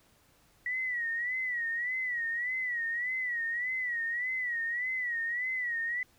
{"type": "tone with vibrato", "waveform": "sine", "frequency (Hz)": 1938, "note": "B6", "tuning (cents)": -33, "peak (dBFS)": -30, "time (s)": [0.66, 6.03], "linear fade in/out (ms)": 2, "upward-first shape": "sine", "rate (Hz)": 1.7, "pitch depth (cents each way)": 99, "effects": ["pink hiss -65 dBFS RMS until 6.18 s"]}